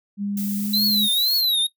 sine tone with pitch glide, 202.2 to 207.9 Hz, G#3 to G#3, -46 to +2 cents, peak -23 dBFS, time 0.17-1.09 s, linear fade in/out 50 ms, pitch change +48 cents, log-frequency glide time 0.56-0.71 s
violet noise, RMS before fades -32 dBFS, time 0.37-1.41 s, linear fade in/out 2 ms
square tone with vibrato, 3972 Hz, B7, 9 cents sharp, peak -18 dBFS, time 0.73-1.67 s, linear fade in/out 10 ms, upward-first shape triangle, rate 2 Hz, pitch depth 180 cents each way
effects noise-tail reverb RT60 0.1 s tail -18 dB re dry

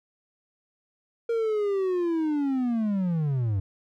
triangle linear sweep, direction down, 468 to 92.5 Hz, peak -21 dBFS, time 1.29-3.6 s, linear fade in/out 5 ms, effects none

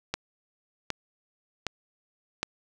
click train, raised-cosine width 0.2 ms, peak -11 dBFS, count 4, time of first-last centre 0.14-2.43 s, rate 1.31 Hz, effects none

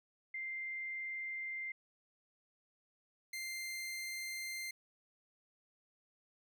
sine / sawtooth tone pair in turn, 2093 / 2093 Hz, C7 / C7, 0 / 0 cents, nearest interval unison, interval 0 cents, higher neither, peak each -39 / -37 dBFS, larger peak second, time 0.34-1.72 / 3.33-4.71 s, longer neither, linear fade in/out 5 ms, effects none

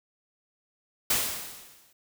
white noise with exponential decay, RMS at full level -23 dBFS, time 1.1-1.93 s, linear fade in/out 5 ms, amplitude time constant 180 ms, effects none

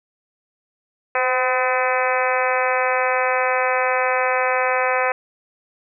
harmonic tone with a mistuned harmonic, 254.2 Hz, C4, 50 cents flat, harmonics 2 / 3 / 4 / 5 / 6 / 7 / 8 / 9 / 10, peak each -22 / -24 / -25 / -26 / -27 / -27 / -28 / -29 / -29 dBFS, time 1.15-5.12 s, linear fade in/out 2 ms, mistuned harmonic 2, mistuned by +22 cents, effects none

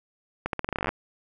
accelerating click train, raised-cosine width 0.5 ms, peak -12 dBFS, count 15, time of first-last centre 0.46-0.891 s, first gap 72 ms, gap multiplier 0.85, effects none

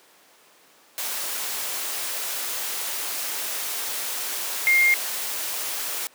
sine tone in noise, 2122 Hz, C7, 24 cents sharp, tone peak -15 dBFS, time 4.67-4.94 s, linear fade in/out 0 ms, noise white, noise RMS -29 dBFS, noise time 0.98-6.07 s, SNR +11 dB, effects pink hiss -54 dBFS RMS until 6.14 s + high-pass 400 Hz 12 dB/octave

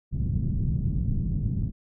white low-pass noise, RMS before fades -26 dBFS, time 0.11-1.72 s, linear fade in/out 50 ms, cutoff 170 Hz, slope 24 dB/octave, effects none

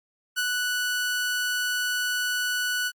sawtooth tone with ADSR envelope, 1480 Hz, F#6, in tune, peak -19 dBFS, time 0.36-2.92 s, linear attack 25 ms, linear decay 39 ms, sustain -2 dB, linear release 51 ms, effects Opus 48 kbps

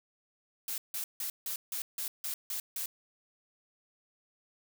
blue noise bursts, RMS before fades -36 dBFS, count 9, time 0.68-2.86 s, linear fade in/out 2 ms, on 100 ms, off 160 ms, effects none

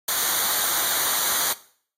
white noise with comb filter, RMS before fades -23 dBFS, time 0.08-1.53 s, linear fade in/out 5 ms, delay 0.38 ms, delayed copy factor -0.75, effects noise-tail reverb RT60 0.5 s tail -17 dB re dry + AAC 48 kbps

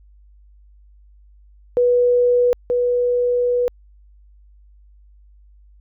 sine tone pair in turn, 489.1 / 489.1 Hz, B4 / B4, -17 / -17 cents, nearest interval unison, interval 0 cents, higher neither, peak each -12 / -15 dBFS, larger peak first, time 1.77-2.53 / 2.7-3.68 s, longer second, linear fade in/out 0 ms, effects added 50 Hz sine -46 dBFS peak until 5.8 s

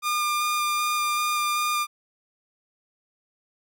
sawtooth tone with vibrato, 1205 Hz, D6, 44 cents sharp, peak -19 dBFS, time 0.02-1.87 s, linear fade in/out 50 ms, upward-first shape square, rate 2.6 Hz, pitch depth 8 cents each way, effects none

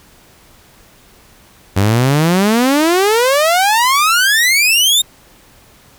sawtooth exponential sweep, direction up, 93.8 to 3729 Hz, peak -6 dBFS, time 1.76-5.02 s, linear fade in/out 10 ms, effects pink hiss -46 dBFS RMS until 5.98 s

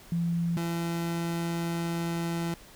sine / 30% pulse tone pair in turn, 169.9 / 168.73 Hz, F3 / E3, -47 / +41 cents, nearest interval unison, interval 12 cents, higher first, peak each -25 / -26 dBFS, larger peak first, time 0.12-0.57 / 0.57-2.54 s, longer second, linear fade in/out 2 ms, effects pink hiss -52 dBFS RMS until 2.75 s

